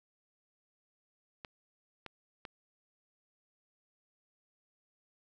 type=clicks; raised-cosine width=0.3 ms; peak=-27 dBFS; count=3; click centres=1.448 / 2.063 / 2.452 s; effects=none